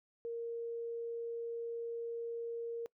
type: tone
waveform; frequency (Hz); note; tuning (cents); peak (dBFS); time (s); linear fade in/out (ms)
sine; 465.4; A#4; -3; -37; 0.25-2.86; 0
effects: noise-tail reverb RT60 0.1 s tail -23 dB re dry